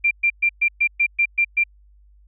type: tone bursts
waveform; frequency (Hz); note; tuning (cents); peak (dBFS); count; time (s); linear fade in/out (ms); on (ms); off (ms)
sine; 2373; D7; +17; -14; 9; 0.04-1.639; 10; 71; 120
effects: added 50 Hz sine -49 dBFS peak until 2.27 s